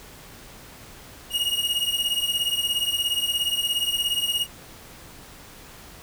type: beating tone pair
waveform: 45% pulse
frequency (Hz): 2863 / 2880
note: F7 / F#7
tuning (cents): +42 / -47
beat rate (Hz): 17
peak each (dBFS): -25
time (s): 1.3-4.47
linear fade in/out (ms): 50
effects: pink hiss -45 dBFS RMS until 6.02 s